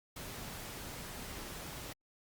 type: noise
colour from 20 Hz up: pink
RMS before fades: -45 dBFS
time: 0.16-1.93 s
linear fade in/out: 5 ms
effects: Opus 48 kbps